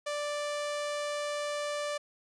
sawtooth tone, 587.3 Hz, D5, in tune, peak -28 dBFS, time 0.06-1.98 s, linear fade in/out 10 ms, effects resampled to 22050 Hz

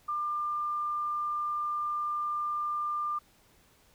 sine tone, 1196 Hz, D6, 31 cents sharp, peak -29 dBFS, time 0.08-3.19 s, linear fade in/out 10 ms, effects pink hiss -63 dBFS RMS until 3.94 s

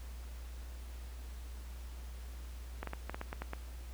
clicks, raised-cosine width 0.5 ms, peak -24 dBFS, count 9, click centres 2.83 / 2.873 / 2.934 / 3.096 / 3.145 / 3.214 / 3.329 / 3.42 / 3.534 s, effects added 60 Hz sine -43 dBFS peak until 3.93 s + pink hiss -57 dBFS RMS until 3.93 s

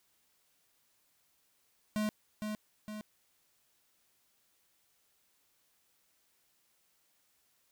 square tone with echo, 212.8 Hz, G#3, 42 cents sharp, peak -31 dBFS, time 1.96-2.09 s, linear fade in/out 0 ms, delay 460 ms, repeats 2, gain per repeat -5 dB, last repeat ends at 3.01 s, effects white hiss -73 dBFS RMS until 7.71 s

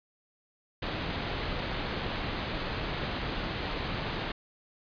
pink low-pass noise, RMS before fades -34 dBFS, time 0.82-4.32 s, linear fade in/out 5 ms, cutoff 4400 Hz, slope 48 dB/octave, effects resampled to 11025 Hz

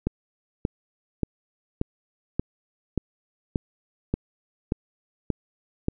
click train, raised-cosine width 3 ms, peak -10 dBFS, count 11, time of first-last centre 0.07-5.884 s, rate 1.72 Hz, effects none

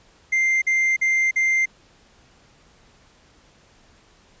triangle tone bursts, 2093 Hz, C7, in tune, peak -15 dBFS, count 4, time 0.32-1.658 s, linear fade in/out 10 ms, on 300 ms, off 46 ms, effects pink hiss -55 dBFS RMS until 4.4 s + resampled to 16000 Hz

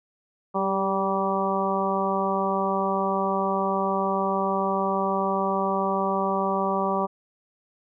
harmonic tone with a mistuned harmonic, 193.3 Hz, G3, 24 cents flat, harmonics 1 / 2 / 3 / 4 / 5 / 6, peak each -29 / -29 / -29 / -29 / -29 / -29 dBFS, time 0.54-7.07 s, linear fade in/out 20 ms, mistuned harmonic 2, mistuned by +22 cents, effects none

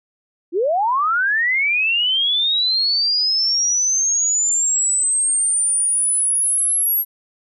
sine linear sweep, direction up, 311.1 to 11590 Hz, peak -15 dBFS, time 0.52-7.05 s, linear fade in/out 50 ms, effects none

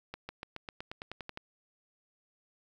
accelerating click train, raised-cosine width 0.3 ms, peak -24 dBFS, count 12, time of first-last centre 0.14-1.374 s, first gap 150 ms, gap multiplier 0.94, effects 10-bit

